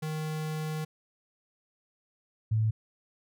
square / sine tone pair in turn, 155.56 / 109.75 Hz, D#3 / A2, 0 / -4 cents, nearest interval tritone, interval 604 cents, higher first, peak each -32 / -23 dBFS, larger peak second, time 0.02-0.85 / 2.51-2.71 s, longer first, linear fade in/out 10 ms, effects none

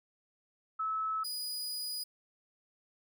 sine / sawtooth tone pair in turn, 1300 / 4935 Hz, E6 / D#8, -24 / -15 cents, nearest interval octave + major seventh, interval 2309 cents, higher second, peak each -31 / -33 dBFS, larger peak first, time 0.79-1.24 / 1.24-2.04 s, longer second, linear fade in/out 10 ms, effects none

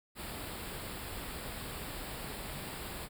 pink band-stop noise, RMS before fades -42 dBFS, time 0.15-3.09 s, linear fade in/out 50 ms, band 5100 to 7400 Hz, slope 96 dB/octave, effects none

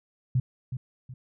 sine tone with echo, 127 Hz, B2, 49 cents sharp, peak -20 dBFS, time 0.35-0.4 s, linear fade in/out 5 ms, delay 370 ms, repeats 2, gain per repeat -9 dB, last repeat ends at 1.14 s, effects none

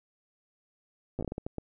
slowing click train, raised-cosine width 2 ms, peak -21 dBFS, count 10, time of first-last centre 1.19-1.583 s, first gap 8 ms, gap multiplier 1.4, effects none

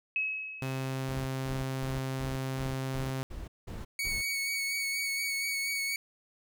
sine tone with exponential decay, 2567 Hz, E7, 47 cents flat, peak -26 dBFS, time 0.16-1.27 s, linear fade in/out 1 ms, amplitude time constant 240 ms
sawtooth tone, 132.4 Hz, C3, 21 cents sharp, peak -28 dBFS, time 0.62-3.23 s, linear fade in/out 0 ms
brown noise bursts, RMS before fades -40 dBFS, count 9, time 1.08-4.22 s, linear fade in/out 10 ms, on 180 ms, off 190 ms
sawtooth tone with vibrato, 2229 Hz, C#7, 9 cents sharp, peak -27 dBFS, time 3.99-5.96 s, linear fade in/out 2 ms, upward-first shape sine, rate 4.2 Hz, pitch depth 20 cents each way
effects none

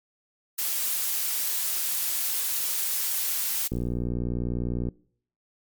blue noise, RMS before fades -27 dBFS, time 0.58-3.68 s, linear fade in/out 10 ms
click train, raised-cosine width 3 ms, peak -16 dBFS, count 71, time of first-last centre 3.72-4.887 s, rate 60 Hz
effects noise-tail reverb RT60 0.6 s tail -24 dB re dry + MP3 96 kbps

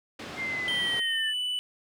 pink band-pass noise, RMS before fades -40 dBFS, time 0.19-1 s, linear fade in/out 5 ms, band 150 to 4200 Hz, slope 12 dB/octave
sine linear sweep, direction down, 2115 to 1756 Hz, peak -29 dBFS, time 0.36-1.34 s, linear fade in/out 50 ms
triangle tone with pitch glide, 3136 to 2979 Hz, G7 to F#7, 0 to +11 cents, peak -26 dBFS, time 0.68-1.59 s, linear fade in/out 0 ms, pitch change -89 cents, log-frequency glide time 0.83-1.28 s
effects none

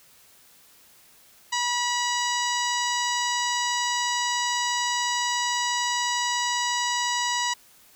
harmonic tone, 971 Hz, B5, 30 cents flat, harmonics 1 / 2 / 3 / 4 / 5 / 6 / 7 / 8, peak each -27 / -30 / -32 / -33 / -34 / -35 / -35 / -36 dBFS, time 1.52-7.54 s, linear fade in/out 10 ms, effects white hiss -55 dBFS RMS until 7.95 s

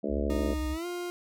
harmonic tone, 71.7 Hz, D2, 41 cents flat, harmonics 3 / 4 / 5 / 6 / 7 / 8 / 9, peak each -34 / -35 / -36 / -37 / -37 / -38 / -39 dBFS, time 0.03-0.54 s, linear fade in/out 10 ms
sine tone with vibrato, 65.2 Hz, C2, 5 cents flat, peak -30 dBFS, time 0.08-0.78 s, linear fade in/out 50 ms, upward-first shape square, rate 13 Hz, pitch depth 140 cents each way
40% pulse tone with pitch glide, 308.7 to 352.6 Hz, D#4 to F4, -14 to +17 cents, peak -32 dBFS, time 0.3-1.1 s, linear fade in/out 0 ms, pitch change +231 cents, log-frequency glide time 0.72-0.86 s
effects none

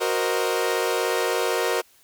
sawtooth chord, C half-diminished seventh, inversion second, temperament equal, 370 / 466.2 / 523.3 / 622.3 Hz, Gb4 / Bb4 / C5 / Eb5, 0 / 0 / 0 / 0 cents, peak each -23 / -21 / -25 / -26 dBFS, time 0-1.82 s, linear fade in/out 20 ms, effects white hiss -57 dBFS RMS until 2.03 s

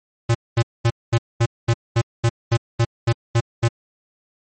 square tone bursts, 116.54 Hz, A#2, in tune, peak -14 dBFS, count 13, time 0.29-3.684 s, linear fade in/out 10 ms, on 58 ms, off 220 ms, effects MP3 32 kbps

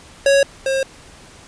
square tone pair in turn, 554.4 / 535.5 Hz, C#5 / C5, 0 / +40 cents, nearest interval minor second, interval 60 cents, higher first, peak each -11 / -17 dBFS, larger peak first, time 0.26-0.43 / 0.66-0.83 s, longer neither, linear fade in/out 2 ms, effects pink hiss -43 dBFS RMS until 1.47 s + resampled to 22050 Hz

